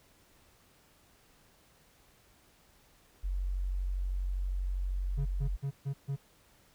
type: tone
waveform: sine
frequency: 46.25 Hz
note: F#1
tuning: in tune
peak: -30 dBFS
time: 3.23-5.57 s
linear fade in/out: 20 ms
type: tone bursts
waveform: triangle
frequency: 138.59 Hz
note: C#3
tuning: in tune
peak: -29 dBFS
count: 5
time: 5.17-6.165 s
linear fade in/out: 20 ms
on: 87 ms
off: 140 ms
effects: pink hiss -64 dBFS RMS until 6.74 s